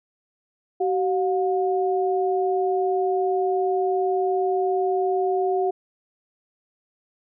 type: tone pair together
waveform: sine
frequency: 380 / 717.3 Hz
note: F#4 / F5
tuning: +46 / +46 cents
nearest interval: major seventh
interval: 1100 cents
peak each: -21 / -24 dBFS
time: 0.8-5.71 s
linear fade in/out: 10 ms
effects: none